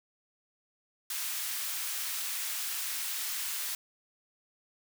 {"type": "high-pass noise", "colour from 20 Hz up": "white", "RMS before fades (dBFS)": -35, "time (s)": [1.1, 3.75], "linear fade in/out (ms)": 2, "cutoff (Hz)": 1300, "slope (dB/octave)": 12, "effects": []}